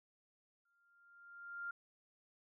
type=tone with exponential growth; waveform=sine; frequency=1396.9 Hz; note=F6; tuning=in tune; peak=-39 dBFS; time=0.65-1.71 s; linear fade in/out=5 ms; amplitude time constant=230 ms; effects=none